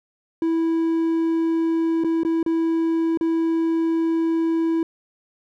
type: tone with dropouts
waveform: triangle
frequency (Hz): 328.2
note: E4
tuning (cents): -8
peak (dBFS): -16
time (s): 0.42-4.83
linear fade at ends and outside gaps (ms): 2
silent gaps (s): 2.038-2.045 / 2.234-2.249 / 2.429-2.462 / 3.174-3.21
effects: none